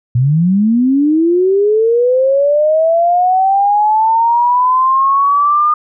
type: linear sweep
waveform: sine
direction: up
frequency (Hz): 116.54 to 1219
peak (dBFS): -8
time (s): 0.15-5.74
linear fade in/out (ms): 5
effects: none